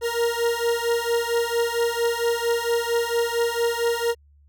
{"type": "beating tone pair", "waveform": "40% pulse", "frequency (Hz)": [466.2, 470.6], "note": ["A#4", "A#4"], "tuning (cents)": [0, 16], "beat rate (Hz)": 4.4, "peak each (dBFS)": -23, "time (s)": [0.01, 4.15], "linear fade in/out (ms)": 50, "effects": ["added 72 Hz sine -52 dBFS peak until 4.48 s"]}